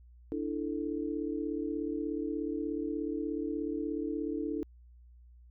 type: chord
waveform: sine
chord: D suspended second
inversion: none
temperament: just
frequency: 293.7 / 330.4 / 440.5 Hz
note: D4 / E4 / A4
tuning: 0 / +4 / +2 cents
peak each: -35 / -36 / -38 dBFS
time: 0.32-4.63 s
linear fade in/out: 0 ms
effects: added 60 Hz sine -53 dBFS peak until 5.5 s